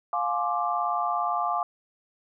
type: chord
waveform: sine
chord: D half-diminished seventh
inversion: first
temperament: just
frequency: 704.8 / 845.8 / 1057.2 / 1174.7 Hz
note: F5 / Ab5 / C6 / D6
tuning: +16 / +31 / +18 / 0 cents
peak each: -28 / -31 / -33 / -28 dBFS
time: 0.13-1.63 s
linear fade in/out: 2 ms
effects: none